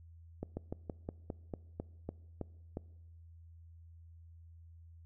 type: slowing click train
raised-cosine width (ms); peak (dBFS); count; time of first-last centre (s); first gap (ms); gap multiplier
2; -25; 11; 0.43-2.771; 140; 1.11
effects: noise-tail reverb RT60 1.0 s tail -22 dB re dry + added 83 Hz sine -53 dBFS peak until 5.05 s